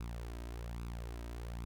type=tone with flanger; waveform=sawtooth; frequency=58.27 Hz; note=A#1; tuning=in tune; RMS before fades=-43 dBFS; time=0-1.65 s; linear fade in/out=5 ms; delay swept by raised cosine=0.78 to 3.18 ms; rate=1.2 Hz; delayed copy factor=+0.65; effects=none

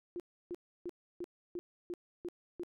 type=tone bursts; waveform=sine; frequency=350.2 Hz; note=F4; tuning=5 cents sharp; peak=-37 dBFS; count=8; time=0.16-2.634 s; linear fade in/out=0 ms; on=38 ms; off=310 ms; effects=none

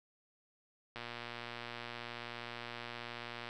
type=click train; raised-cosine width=0.3 ms; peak=-27 dBFS; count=302; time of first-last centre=0.96-3.489 s; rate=119 Hz; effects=none

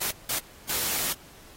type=noise bursts at uneven times; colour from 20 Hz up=white; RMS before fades=-28 dBFS; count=3; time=0.01-0.11 / 0.29-0.39 / 0.69-1.13 s; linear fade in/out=5 ms; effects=pink hiss -51 dBFS RMS until 1.56 s + AAC 48 kbps

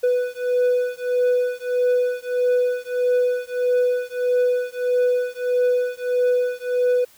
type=beating tone pair; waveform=triangle; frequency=494.5 / 496.1 Hz; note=B4 / B4; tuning=+2 / +8 cents; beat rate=1.6 Hz; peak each=-19 dBFS; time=0.03-7.05 s; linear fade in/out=10 ms; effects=white hiss -52 dBFS RMS until 7.17 s

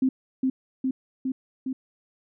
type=tone with echo; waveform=sine; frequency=261.6 Hz; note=C4; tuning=in tune; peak=-18 dBFS; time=0.02-0.09 s; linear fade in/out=5 ms; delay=410 ms; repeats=4; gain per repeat=-2 dB; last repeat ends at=1.73 s; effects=none

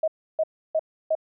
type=tone bursts; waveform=sine; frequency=634 Hz; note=D#5; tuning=32 cents sharp; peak=-19 dBFS; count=4; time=0.03-1.152 s; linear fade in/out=5 ms; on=48 ms; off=310 ms; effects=none

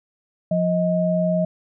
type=tone pair together; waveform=sine; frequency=176 / 629 Hz; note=F3 / D#5; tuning=+14 / +19 cents; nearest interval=octave + minor seventh; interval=2205 cents; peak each=-20 / -20 dBFS; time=0.51-1.45 s; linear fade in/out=5 ms; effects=none

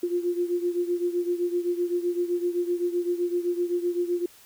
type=beating tone pair; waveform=sine; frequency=349.2 / 357 Hz; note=F4 / F4; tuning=0 / +38 cents; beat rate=7.8 Hz; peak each=-25 / -29 dBFS; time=0.03-4.26 s; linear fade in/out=5 ms; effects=white hiss -53 dBFS RMS until 4.45 s

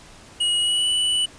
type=tone with pitch glide; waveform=square; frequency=2900 to 2964 Hz; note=F#7 to F#7; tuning=-35 to +2 cents; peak=-19 dBFS; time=0.4-1.26 s; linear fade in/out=10 ms; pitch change=+37 cents; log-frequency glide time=0.6-0.88 s; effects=pink hiss -46 dBFS RMS until 1.38 s + resampled to 22050 Hz

